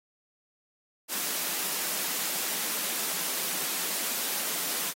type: high-pass noise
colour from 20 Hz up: white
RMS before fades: -31 dBFS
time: 1.08-4.94 s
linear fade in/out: 50 ms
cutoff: 160 Hz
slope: 96 dB/octave
effects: AAC 48 kbps